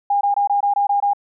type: tone bursts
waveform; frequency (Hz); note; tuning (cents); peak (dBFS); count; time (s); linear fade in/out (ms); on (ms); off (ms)
sine; 810; G#5; -43; -14; 8; 0.1-1.134; 5; 110; 22
effects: none